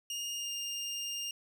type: tone with pitch glide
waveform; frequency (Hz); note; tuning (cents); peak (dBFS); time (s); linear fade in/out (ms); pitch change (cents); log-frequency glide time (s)
25% pulse; 2838 to 2810; F7 to F7; +27 to +10; -32; 0.1-1.31; 2; -17; 0.37-0.5
effects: none